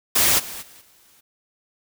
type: noise with level steps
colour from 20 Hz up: white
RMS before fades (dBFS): -17 / -34 / -47 / -55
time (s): 0.15-1.21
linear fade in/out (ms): 10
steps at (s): 0.38 / 0.61 / 0.8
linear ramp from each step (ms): 20
effects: none